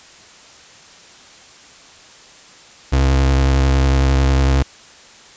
35% pulse tone with vibrato, 67.2 Hz, C2, 47 cents sharp, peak -10 dBFS, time 2.92-4.63 s, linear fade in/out 10 ms, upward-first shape triangle, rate 11 Hz, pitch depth 36 cents each way, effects white hiss -43 dBFS RMS until 5.36 s + resampled to 16000 Hz

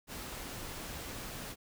pink noise, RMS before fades -43 dBFS, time 0.07-1.56 s, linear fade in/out 50 ms, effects none

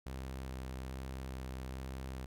sawtooth tone with vibrato, 65.2 Hz, C2, 5 cents flat, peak -37 dBFS, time 0.06-2.26 s, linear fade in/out 5 ms, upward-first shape square, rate 1.2 Hz, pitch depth 12 cents each way, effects none

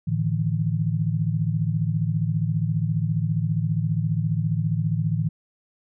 sine chord, A suspended fourth, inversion none, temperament equal with one note detuned, 110 / 150 / 164.81 Hz, A2 / D3 / E3, 0 / +37 / 0 cents, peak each -25 dBFS, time 0.07-5.29 s, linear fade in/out 10 ms, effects none

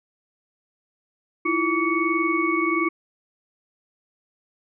sine tone cluster, 322 / 343.1 / 1145 / 2218 Hz, E4 / F4 / D6 / C#7, -41 / -31 / -44 / 0 cents, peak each -25 dBFS, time 1.45-2.89 s, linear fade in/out 10 ms, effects none

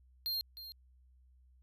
square tone with echo, 4202 Hz, C8, 7 cents sharp, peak -34 dBFS, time 0.26-0.41 s, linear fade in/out 0 ms, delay 310 ms, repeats 1, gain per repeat -12 dB, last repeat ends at 0.72 s, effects added 63 Hz sine -61 dBFS peak until 1.62 s

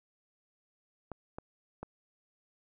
clicks, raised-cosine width 1 ms, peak -26 dBFS, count 3, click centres 1.117 / 1.385 / 1.83 s, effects none

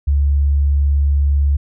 sine tone, 71 Hz, C#2, 42 cents sharp, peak -11 dBFS, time 0.07-1.57 s, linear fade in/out 10 ms, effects none

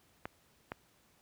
clicks, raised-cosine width 0.5 ms, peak -23 dBFS, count 2, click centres 0.255 / 0.719 s, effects pink hiss -68 dBFS RMS until 1.21 s + high-pass 60 Hz 12 dB/octave

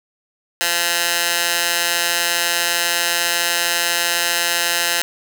15% pulse tone with high-pass filter, 172.3 Hz, F3, 23 cents flat, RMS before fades -19 dBFS, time 0.61-5.02 s, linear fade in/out 0 ms, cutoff 1600 Hz, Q 0.55, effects none

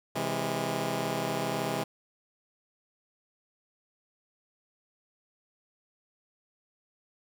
10% pulse chord, C augmented, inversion none, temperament just, 130.81 / 163.52 / 204.4 Hz, C3 / E3 / G#3, 0 / -14 / -27 cents, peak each -26 dBFS, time 0.15-1.84 s, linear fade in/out 10 ms, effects none

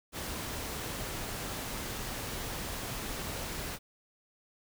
pink noise, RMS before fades -38 dBFS, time 0.12-3.79 s, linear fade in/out 50 ms, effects none

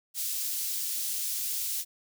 white high-pass noise, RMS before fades -32 dBFS, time 0.14-1.85 s, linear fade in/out 50 ms, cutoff 4400 Hz, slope 12 dB/octave, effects none

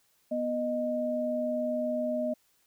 sine tone pair together, 245.3 / 618 Hz, B3 / D#5, -12 / -12 cents, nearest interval octave + major third, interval 1600 cents, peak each -32 / -29 dBFS, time 0.31-2.34 s, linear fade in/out 10 ms, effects white hiss -69 dBFS RMS until 2.66 s

